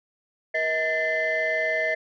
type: tone cluster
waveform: sine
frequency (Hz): 475.6 / 637 / 1776 / 2055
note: A#4 / D#5 / A6 / C7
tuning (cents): +35 / +41 / +16 / -32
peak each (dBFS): -33 / -25 / -26 / -26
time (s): 0.54-1.95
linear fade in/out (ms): 10
effects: tanh soft clip ceiling -16 dBFS